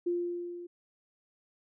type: tone with level ramp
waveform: sine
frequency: 349.2 Hz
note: F4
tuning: in tune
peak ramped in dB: -26 to -41 dBFS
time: 0.06-0.67 s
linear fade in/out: 10 ms
effects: none